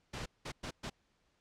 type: noise bursts at uneven times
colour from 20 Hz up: pink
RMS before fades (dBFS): -41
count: 4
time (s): 0.13-0.26 / 0.45-0.52 / 0.63-0.71 / 0.83-0.9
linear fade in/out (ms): 10
effects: pink hiss -75 dBFS RMS until 1.4 s + low-pass 6000 Hz 12 dB/octave